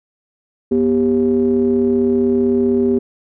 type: ring-modulated tone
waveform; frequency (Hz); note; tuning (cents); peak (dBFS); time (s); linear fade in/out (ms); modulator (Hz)
triangle; 75.3; D2; +44; -7; 0.71-2.99; 10; 319
effects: none